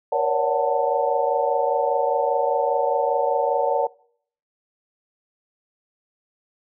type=tone cluster; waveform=sine; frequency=473.6 / 551 / 576 / 742 / 888 Hz; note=A#4 / C#5 / D5 / F#5 / A5; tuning=+27 / -11 / -34 / +5 / +16 cents; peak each=-25 dBFS; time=0.12-3.87 s; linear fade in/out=5 ms; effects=noise-tail reverb RT60 0.6 s tail -23 dB re dry